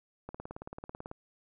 click train, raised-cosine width 1 ms, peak -27 dBFS, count 16, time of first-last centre 0.29-1.114 s, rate 18.2 Hz, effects none

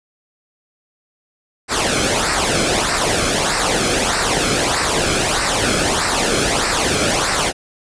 pink noise with flanger, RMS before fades -17 dBFS, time 1.68-7.53 s, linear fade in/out 50 ms, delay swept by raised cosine 0.3 to 1.09 ms, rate 1.6 Hz, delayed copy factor -0.65, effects resampled to 22050 Hz

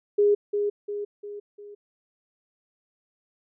sine tone with echo, 411.1 Hz, G#4, 18 cents flat, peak -16 dBFS, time 0.18-0.35 s, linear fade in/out 10 ms, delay 350 ms, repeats 4, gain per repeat -6 dB, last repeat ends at 1.75 s, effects none

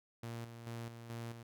sawtooth tone with tremolo, 116.54 Hz, A#2, in tune, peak -38 dBFS, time 0.23-1.43 s, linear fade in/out 5 ms, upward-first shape square, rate 2.3 Hz, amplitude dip 55%, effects none

